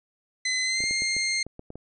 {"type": "tone with pitch glide", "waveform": "20% pulse", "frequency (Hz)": [2034, 2115], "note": ["C7", "C7"], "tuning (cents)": [-50, 18], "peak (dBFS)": -19, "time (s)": [0.45, 1.43], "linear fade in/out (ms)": 5, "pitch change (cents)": 68, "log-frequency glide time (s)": [0.63, 0.88]}
{"type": "clicks", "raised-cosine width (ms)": 2, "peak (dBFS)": -26, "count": 9, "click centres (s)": [0.805, 0.839, 0.91, 1.021, 1.166, 1.466, 1.594, 1.704, 1.756]}
{"effects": ["resampled to 24000 Hz"]}